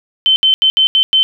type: tone bursts at uneven times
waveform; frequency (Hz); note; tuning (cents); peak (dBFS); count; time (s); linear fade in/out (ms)
sine; 3079; G7; -32; -7; 6; 0.26-0.36 / 0.43-0.54 / 0.62-0.7 / 0.77-0.87 / 0.95-1.03 / 1.13-1.23; 0
effects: none